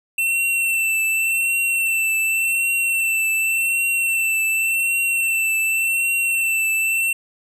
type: tone with vibrato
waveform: square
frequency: 2691 Hz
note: E7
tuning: 35 cents sharp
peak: -18 dBFS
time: 0.18-7.13 s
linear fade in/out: 5 ms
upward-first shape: triangle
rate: 0.88 Hz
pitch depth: 34 cents each way
effects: none